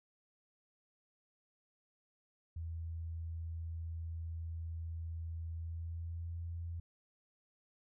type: tone with pitch glide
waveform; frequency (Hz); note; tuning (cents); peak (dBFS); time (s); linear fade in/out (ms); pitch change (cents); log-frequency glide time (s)
sine; 82.41 to 84.53; E2 to E2; 0 to +44; -39; 2.56-6.8; 5; +44; 5.55-6.36
effects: none